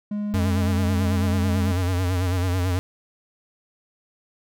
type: tone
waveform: triangle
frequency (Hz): 207.4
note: G#3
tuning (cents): -2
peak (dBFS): -22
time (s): 0.11-1.72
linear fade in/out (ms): 5
type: tone with vibrato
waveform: square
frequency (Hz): 90.8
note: F#2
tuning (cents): -32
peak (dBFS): -21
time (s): 0.34-2.79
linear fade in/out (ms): 0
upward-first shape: sine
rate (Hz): 9.1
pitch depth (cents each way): 67
effects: none